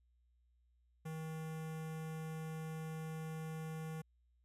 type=tone with notch filter; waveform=square; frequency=158.9 Hz; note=D#3; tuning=37 cents sharp; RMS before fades=-44 dBFS; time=1.05-4.02 s; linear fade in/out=10 ms; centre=4300 Hz; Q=1.4; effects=added 60 Hz sine -70 dBFS peak until 4.44 s + resampled to 32000 Hz